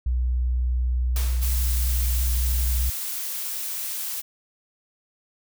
sine tone, 61.74 Hz, B1, in tune, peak -20 dBFS, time 0.06-2.9 s, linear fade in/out 5 ms
white noise with exponential decay, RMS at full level -31 dBFS, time 1.16-2.04 s, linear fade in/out 1 ms, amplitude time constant 190 ms
blue noise, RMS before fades -30 dBFS, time 1.41-4.22 s, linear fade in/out 20 ms
effects none

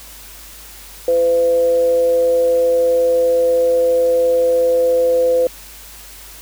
sine tone with frequency modulation, 507 Hz, B4, 45 cents sharp, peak -11 dBFS, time 1.08-5.47 s, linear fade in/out 2 ms, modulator 171 Hz, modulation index 0.25, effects added 50 Hz sine -42 dBFS peak until 6.41 s + white hiss -38 dBFS RMS until 6.41 s

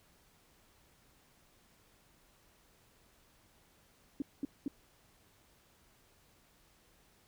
sine tone bursts, 280.7 Hz, C#4, 22 cents sharp, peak -32 dBFS, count 3, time 4.2-4.68 s, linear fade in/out 2 ms, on 20 ms, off 210 ms, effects pink hiss -67 dBFS RMS until 7.27 s

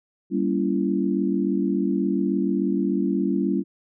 sine chord, G diminished seventh, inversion none, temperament just, 196 / 235.2 / 282.2 / 338.7 Hz, G3 / Bb3 / Db4 / Fb4, 0 / +16 / +31 / +47 cents, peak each -24 / -28 / -25 / -26 dBFS, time 0.3-3.64 s, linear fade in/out 50 ms, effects none

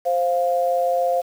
sine tone pair together, 524.7 / 698.5 Hz, C5 / F5, +5 / 0 cents, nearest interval perfect fourth, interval 495 cents, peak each -20 dBFS, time 0.05-1.22 s, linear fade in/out 20 ms, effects 7-bit

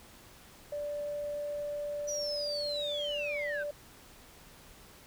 sine tone, 585 Hz, D5, 7 cents flat, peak -33 dBFS, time 0.72-3.71 s, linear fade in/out 5 ms
sine linear sweep, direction down, 5920 to 1480 Hz, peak -33 dBFS, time 2.07-3.64 s, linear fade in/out 20 ms
effects tanh soft clip ceiling -27 dBFS + pink hiss -55 dBFS RMS until 5.06 s

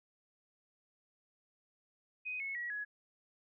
sine tone with pitch steps, 2504 / 2192 / 1919.7 / 1680.9 Hz, D#7 / C#7 / B6 / G#6, +10 / -20 / -50 / +20 cents, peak -37 dBFS, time 2.25-2.85 s, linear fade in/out 20 ms, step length 150 ms, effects none

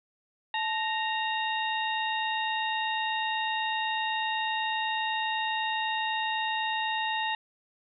harmonic tone with a mistuned harmonic, 928 Hz, A#5, 8 cents flat, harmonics 1 / 2 / 3 / 4, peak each -30 / -33 / -35 / -36 dBFS, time 0.54-7.35 s, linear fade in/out 2 ms, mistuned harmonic 1, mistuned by -100 cents, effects none

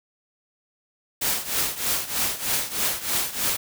white noise with tremolo, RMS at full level -22 dBFS, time 1.21-3.57 s, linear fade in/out 10 ms, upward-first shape triangle, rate 3.2 Hz, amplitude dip 85%, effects none

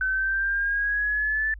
sine exponential sweep, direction up, 1519 to 1760 Hz, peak -22 dBFS, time 0.01-1.54 s, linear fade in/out 2 ms, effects added 50 Hz sine -38 dBFS peak until 1.59 s

